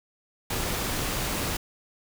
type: noise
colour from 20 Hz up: pink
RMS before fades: -29 dBFS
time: 0.5-1.57 s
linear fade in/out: 5 ms
effects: none